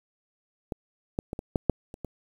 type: clicks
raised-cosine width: 2 ms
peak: -17 / -14 / -19 / -20 / -10 / -6 / -27 / -21 dBFS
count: 8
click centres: 0.722 / 1.189 / 1.331 / 1.391 / 1.558 / 1.697 / 1.941 / 2.047 s
effects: 8-bit